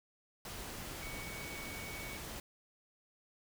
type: tone in noise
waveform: sine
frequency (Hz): 2241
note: C#7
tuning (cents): +18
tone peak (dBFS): -47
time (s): 1.02-2.17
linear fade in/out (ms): 2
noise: pink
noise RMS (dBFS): -45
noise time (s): 0.45-2.4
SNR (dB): -5
effects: none